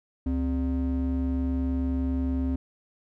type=ring-modulated tone; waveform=triangle; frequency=165.8 Hz; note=E3; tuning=10 cents sharp; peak=-19 dBFS; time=0.26-2.56 s; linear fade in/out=5 ms; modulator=95.1 Hz; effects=none